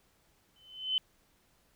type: tone with exponential growth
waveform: sine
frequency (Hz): 3045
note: F#7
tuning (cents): +49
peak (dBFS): -24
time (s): 0.56-0.98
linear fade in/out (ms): 1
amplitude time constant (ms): 91
effects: pink hiss -69 dBFS RMS until 1.75 s